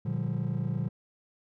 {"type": "chord", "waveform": "triangle", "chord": "G minor seventh", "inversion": "first", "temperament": "just", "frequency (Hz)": [117.6, 147, 176.4, 196], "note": ["Bb2", "D3", "F3", "G3"], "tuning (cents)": [16, 2, 18, 0], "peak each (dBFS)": [-29, -29, -31, -34], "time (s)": [0.05, 0.89], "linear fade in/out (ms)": 10, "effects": ["tanh soft clip ceiling -22 dBFS"]}